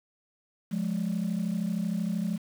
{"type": "tone pair together", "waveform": "sine", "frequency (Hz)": [177.63, 210.6], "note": ["F3", "G#3"], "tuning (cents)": [30, 24], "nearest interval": "minor third", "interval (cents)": 294, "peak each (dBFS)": -28, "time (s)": [0.71, 2.38], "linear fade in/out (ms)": 20, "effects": ["tanh soft clip ceiling -23 dBFS", "8-bit"]}